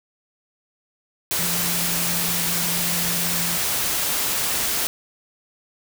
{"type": "tone in noise", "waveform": "sine", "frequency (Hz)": 172.3, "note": "F3", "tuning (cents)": -23, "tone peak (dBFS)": -30, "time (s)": [1.39, 3.57], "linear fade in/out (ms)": 0, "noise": "white", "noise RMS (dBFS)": -23, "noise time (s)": [1.31, 4.87], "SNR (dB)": -10, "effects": []}